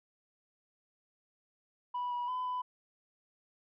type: tone with pitch steps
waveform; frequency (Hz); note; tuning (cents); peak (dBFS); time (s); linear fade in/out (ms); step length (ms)
sine; 983 / 972 / 1007 / 999; B5 / B5 / B5 / B5; -8 / -28 / +33 / +20; -31; 1.94-2.62; 10; 170
effects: tanh soft clip ceiling -31 dBFS